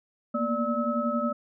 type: tone cluster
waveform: sine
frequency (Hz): 230.2 / 241.1 / 587 / 1293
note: A#3 / B3 / D5 / E6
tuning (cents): -22 / -41 / -1 / -34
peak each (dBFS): -30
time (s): 0.34-1.33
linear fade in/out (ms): 10
effects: none